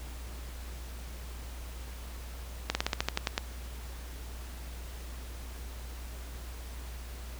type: slowing click train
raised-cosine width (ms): 0.2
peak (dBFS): -10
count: 10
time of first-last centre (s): 2.7-3.379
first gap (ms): 50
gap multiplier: 1.1
effects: added 60 Hz sine -40 dBFS peak until 7.39 s + pink hiss -49 dBFS RMS until 7.39 s